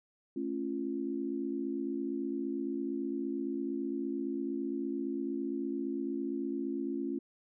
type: chord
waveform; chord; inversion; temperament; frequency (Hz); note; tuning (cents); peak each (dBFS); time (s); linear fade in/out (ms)
sine; A augmented; none; just; 220 / 275 / 343.8; A3 / C#4 / E#4; 0 / -14 / -27; -40 / -35 / -37; 0.36-7.19; 5
effects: none